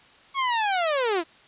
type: linear sweep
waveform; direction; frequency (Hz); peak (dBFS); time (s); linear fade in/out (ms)
sawtooth; down; 1116 to 311.1; -18; 0.34-1.24; 50
effects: white hiss -53 dBFS RMS until 1.47 s + resampled to 8000 Hz